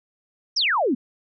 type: exponential sweep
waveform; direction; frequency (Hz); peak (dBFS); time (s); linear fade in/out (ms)
sine; down; 5910 to 221; -18; 0.56-0.95; 10
effects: none